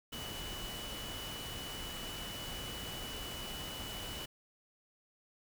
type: tone in noise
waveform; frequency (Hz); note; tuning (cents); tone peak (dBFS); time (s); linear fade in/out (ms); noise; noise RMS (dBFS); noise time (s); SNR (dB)
sine; 2960; F#7; 0; -45; 0.12-4.26; 10; pink; -44; 0.12-4.26; -4
effects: none